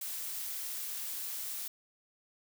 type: noise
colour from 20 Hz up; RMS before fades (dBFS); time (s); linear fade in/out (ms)
blue; -39; 0.01-1.68; 5
effects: none

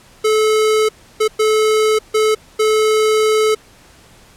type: tone bursts at uneven times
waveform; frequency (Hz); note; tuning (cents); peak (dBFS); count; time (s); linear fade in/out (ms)
square; 432.9; A4; -28; -12; 5; 0.24-0.89 / 1.2-1.28 / 1.39-1.99 / 2.14-2.35 / 2.59-3.55; 10
effects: pink hiss -46 dBFS RMS until 4.36 s + low-pass 11000 Hz 12 dB/octave

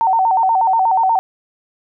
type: tone with vibrato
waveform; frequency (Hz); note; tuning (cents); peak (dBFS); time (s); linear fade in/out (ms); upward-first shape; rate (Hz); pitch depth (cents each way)
sine; 830.6; G#5; 0; -11; 0.01-1.19; 0; square; 8.3; 160
effects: none

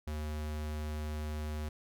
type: tone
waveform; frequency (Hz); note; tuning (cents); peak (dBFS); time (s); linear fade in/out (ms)
square; 76; D#2; -40; -36; 0.07-1.69; 5
effects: none

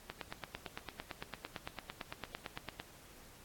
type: click train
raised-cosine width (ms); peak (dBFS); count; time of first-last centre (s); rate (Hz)
0.3; -24; 25; 0.1-2.8; 8.89
effects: pink hiss -58 dBFS RMS until 3.44 s + AAC 64 kbps

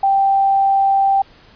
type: tone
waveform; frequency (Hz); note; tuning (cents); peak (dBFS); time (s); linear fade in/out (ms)
sine; 784; G5; 0; -11; 0.03-1.22; 5
effects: pink hiss -47 dBFS RMS until 1.55 s + resampled to 11025 Hz

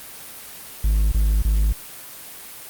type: tone bursts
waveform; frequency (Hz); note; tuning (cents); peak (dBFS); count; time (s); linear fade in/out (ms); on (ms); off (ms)
triangle; 52.5; G#1; +19; -13; 3; 0.84-1.728; 5; 280; 24
effects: white hiss -38 dBFS RMS until 2.69 s + Opus 32 kbps

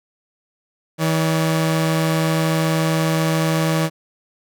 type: tone pair together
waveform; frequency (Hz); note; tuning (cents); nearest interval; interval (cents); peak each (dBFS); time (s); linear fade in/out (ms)
sawtooth; 160.78 / 570; E3 / C#5; -43 / +48; octave + minor seventh; 2191; -13 / -21; 0.98-3.9; 50
effects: none

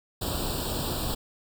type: noise with comb filter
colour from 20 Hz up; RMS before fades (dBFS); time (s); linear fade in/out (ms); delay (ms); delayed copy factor
pink; -30; 0.21-1.15; 10; 0.24; +0.95
effects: none

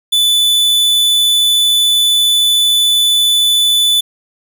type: tone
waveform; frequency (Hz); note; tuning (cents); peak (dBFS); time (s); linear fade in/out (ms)
45% pulse; 3487; A7; -16; -9; 0.12-4.01; 10
effects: none

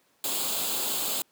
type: noise with comb filter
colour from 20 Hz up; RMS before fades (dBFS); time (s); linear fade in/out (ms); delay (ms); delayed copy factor
white; -29; 0.24-1.22; 2; 0.26; +0.65
effects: pink hiss -66 dBFS RMS until 1.31 s + high-pass 200 Hz 12 dB/octave

